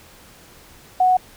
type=tone; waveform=sine; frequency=738 Hz; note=F#5; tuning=5 cents flat; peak=-12 dBFS; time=1-1.17 s; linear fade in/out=5 ms; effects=pink hiss -47 dBFS RMS until 1.36 s